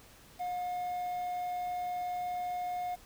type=tone with quantisation; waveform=triangle; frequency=718 Hz; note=F5; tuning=48 cents sharp; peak=-31 dBFS; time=0.39-2.96 s; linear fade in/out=20 ms; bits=9; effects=pink hiss -57 dBFS RMS until 3.05 s